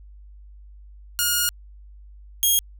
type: tone pair in turn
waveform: 5% pulse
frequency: 1431 / 3257 Hz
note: F6 / G#7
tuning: +42 / -34 cents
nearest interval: octave + major second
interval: 1424 cents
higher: second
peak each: -8 dBFS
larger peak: neither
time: 1.19-1.49 / 2.43-2.59 s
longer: first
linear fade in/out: 0 ms
effects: added 50 Hz sine -42 dBFS peak until 2.79 s